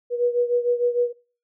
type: beating tone pair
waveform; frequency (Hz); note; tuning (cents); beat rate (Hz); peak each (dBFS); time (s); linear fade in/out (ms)
sine; 482.7 / 489.3; B4 / B4; -40 / -16; 6.6; -20 / -24; 0.1-1.13; 50
effects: noise-tail reverb RT60 0.4 s tail -24 dB re dry